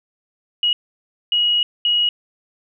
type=tone bursts at uneven times; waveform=sine; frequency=2900 Hz; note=F#7; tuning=35 cents flat; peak=-14 dBFS; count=3; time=0.63-0.73 / 1.32-1.63 / 1.85-2.09 s; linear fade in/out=2 ms; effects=none